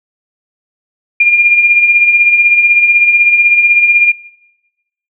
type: tone with tremolo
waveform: sine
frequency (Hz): 2408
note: D7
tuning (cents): +43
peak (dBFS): -3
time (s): 1.2-4.12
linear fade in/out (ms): 5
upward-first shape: sine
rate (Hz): 16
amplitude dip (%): 50
effects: noise-tail reverb RT60 1.0 s tail -20 dB re dry